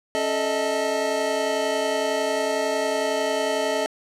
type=tone cluster; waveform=square; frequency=274.5 / 434.2 / 608 / 639 / 882 Hz; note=C#4 / A4 / D#5 / D#5 / A5; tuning=-17 / -23 / -40 / +46 / +4 cents; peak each=-33 / -28 / -29 / -27 / -31 dBFS; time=0.15-3.86 s; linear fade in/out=0 ms; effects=low-pass 9000 Hz 12 dB/octave